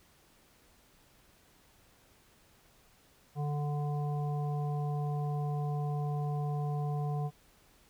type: harmonic tone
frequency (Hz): 146.83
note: D3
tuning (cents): 0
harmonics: 1 / 3 / 5 / 7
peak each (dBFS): -31 / -43 / -41 / -49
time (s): 3.35-7.31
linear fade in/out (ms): 50
effects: pink hiss -64 dBFS RMS until 7.89 s